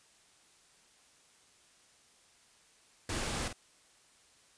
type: noise with echo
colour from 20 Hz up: pink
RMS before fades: -36 dBFS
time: 3.09-3.48 s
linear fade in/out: 2 ms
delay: 49 ms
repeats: 1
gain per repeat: -8 dB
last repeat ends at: 3.529 s
effects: white hiss -64 dBFS RMS until 4.57 s + resampled to 22050 Hz